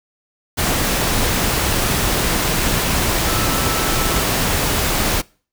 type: tone in noise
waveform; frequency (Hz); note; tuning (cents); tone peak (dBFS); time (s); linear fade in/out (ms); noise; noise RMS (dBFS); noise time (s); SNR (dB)
sine; 1318.5; E6; 0; -27; 3.26-4.21; 20; pink; -18; 0.57-5.22; -12
effects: noise-tail reverb RT60 0.4 s tail -24 dB re dry